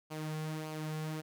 sawtooth tone with flanger, 155.56 Hz, D#3, in tune, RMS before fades -39 dBFS, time 0.1-1.22 s, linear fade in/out 20 ms, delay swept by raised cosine 0.53 to 3.33 ms, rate 1.7 Hz, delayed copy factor -0.5, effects none

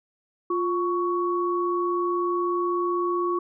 sine tone pair together, 351.5 / 1116 Hz, F4 / C#6, +11 / +11 cents, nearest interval octave + minor sixth, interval 2000 cents, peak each -24 / -26 dBFS, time 0.5-3.39 s, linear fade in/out 5 ms, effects none

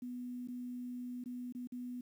sine tone with dropouts, 246.9 Hz, B3, in tune, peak -40 dBFS, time 0.02-2.01 s, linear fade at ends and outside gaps 5 ms, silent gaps 0.475-0.484 / 1.24-1.258 / 1.525-1.549 / 1.673-1.721 s, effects 11-bit

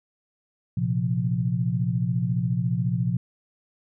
sine chord, Bb suspended second, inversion none, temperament equal, 116.54 / 130.81 / 174.61 Hz, Bb2 / C3 / F3, 0 / 0 / 0 cents, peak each -26 dBFS, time 0.77-3.17 s, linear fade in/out 5 ms, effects none

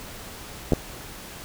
clicks, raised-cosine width 2 ms, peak -6 dBFS, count 2, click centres 0.722 / 0.734 s, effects pink hiss -40 dBFS RMS until 1.44 s

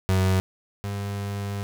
35% pulse tone pair in turn, 94.1 / 100.5 Hz, F#2 / G2, +30 / +44 cents, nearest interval minor second, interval 114 cents, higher second, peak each -17 / -26 dBFS, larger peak first, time 0.09-0.4 / 0.84-1.63 s, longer second, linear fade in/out 0 ms, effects none

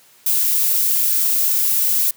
violet noise, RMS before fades -17 dBFS, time 0.26-2.11 s, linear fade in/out 5 ms, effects white hiss -51 dBFS RMS until 2.16 s + high-pass 100 Hz 12 dB/octave

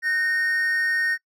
triangle tone pair together, 1509 / 1846 Hz, F#6 / A#6, +34 / -17 cents, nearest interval minor third, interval 349 cents, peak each -28 / -19 dBFS, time 0.02-1.18 s, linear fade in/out 50 ms, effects noise-tail reverb RT60 0.1 s tail -23 dB re dry

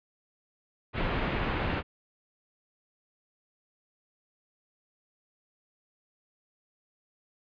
pink low-pass noise, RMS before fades -30 dBFS, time 0.93-1.83 s, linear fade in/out 50 ms, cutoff 2900 Hz, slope 24 dB/octave, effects resampled to 11025 Hz

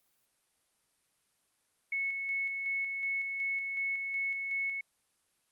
sine tone with tremolo, 2200 Hz, C#7, 14 cents flat, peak -30 dBFS, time 1.92-4.81 s, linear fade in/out 5 ms, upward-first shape square, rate 2.7 Hz, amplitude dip 35%, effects white hiss -74 dBFS RMS until 5.51 s + Opus 32 kbps

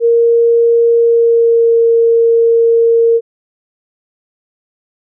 sine tone with pitch glide, 466.2 to 461.4 Hz, A#4 to A#4, 0 to -18 cents, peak -6 dBFS, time 0-3.21 s, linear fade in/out 50 ms, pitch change -18 cents, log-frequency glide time 0.96-1.79 s, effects none

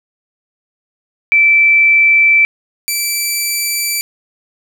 sine / 10% pulse tone pair in turn, 2327 / 2327 Hz, D7 / D7, -17 / -17 cents, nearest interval unison, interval 0 cents, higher neither, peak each -6 dBFS, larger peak neither, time 1.32-2.45 / 2.88-4.01 s, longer neither, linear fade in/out 0 ms, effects 8-bit

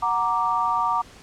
sine chord, Gb augmented, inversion none, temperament equal, 740 / 932.3 / 1174.7 Hz, Gb5 / Bb5 / D6, 0 / 0 / 0 cents, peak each -28 / -23 / -23 dBFS, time 0.02-1.02 s, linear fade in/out 10 ms, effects pink hiss -47 dBFS RMS until 1.22 s + low-pass 8000 Hz 12 dB/octave

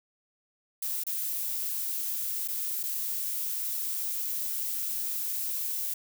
violet noise with dropouts, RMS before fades -32 dBFS, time 0.82-5.94 s, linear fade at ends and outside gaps 5 ms, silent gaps 1.037-1.066 / 2.477-2.484 / 2.831-2.835 s, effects none

